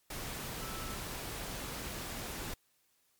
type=tone in noise; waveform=sine; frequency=1318.5 Hz; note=E6; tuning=in tune; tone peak=-47 dBFS; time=0.61-0.95 s; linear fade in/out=5 ms; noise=pink; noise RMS=-41 dBFS; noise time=0.1-2.54 s; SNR=-9 dB; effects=white hiss -73 dBFS RMS until 3.19 s + MP3 96 kbps